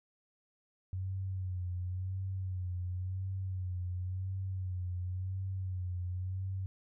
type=tone with vibrato; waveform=sine; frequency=92.5 Hz; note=F#2; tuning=in tune; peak=-34 dBFS; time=0.93-6.66 s; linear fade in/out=0 ms; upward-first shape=sine; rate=0.94 Hz; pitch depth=54 cents each way; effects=none